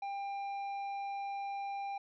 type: tone with tanh clipping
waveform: sine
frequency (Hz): 796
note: G5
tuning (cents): +26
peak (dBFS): -38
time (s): 0.02-1.98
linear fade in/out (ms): 5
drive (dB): 8
effects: none